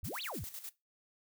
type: exponential two-way sweep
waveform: sine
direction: up then down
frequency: 69.3 to 4699 to 69.3 Hz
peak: -39 dBFS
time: 0.03-0.44 s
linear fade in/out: 0 ms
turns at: 0.22 s
type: noise with tremolo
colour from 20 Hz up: blue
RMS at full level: -44 dBFS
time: 0.04-0.7 s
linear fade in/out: 10 ms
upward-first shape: square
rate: 10 Hz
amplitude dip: 65%
effects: noise-tail reverb RT60 0.2 s tail -18 dB re dry